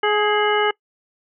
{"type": "harmonic tone with a mistuned harmonic", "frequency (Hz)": 420, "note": "G#4", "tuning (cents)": 19, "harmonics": [1, 2, 3, 4, 5, 7], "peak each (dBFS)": [-19, -22, -24, -25, -26, -27], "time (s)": [0.03, 0.71], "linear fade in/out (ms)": 5, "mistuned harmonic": 4, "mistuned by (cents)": -36, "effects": ["noise-tail reverb RT60 0.1 s tail -23 dB re dry"]}